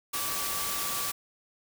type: tone in noise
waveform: sine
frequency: 1154 Hz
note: D6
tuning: 31 cents flat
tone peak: -38 dBFS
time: 0.13-1.12 s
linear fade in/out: 10 ms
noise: white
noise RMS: -32 dBFS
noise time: 0.13-1.12 s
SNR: -9 dB
effects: none